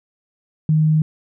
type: tone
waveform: sine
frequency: 155.56 Hz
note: D#3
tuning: in tune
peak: -12 dBFS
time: 0.69-1.02 s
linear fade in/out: 2 ms
effects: none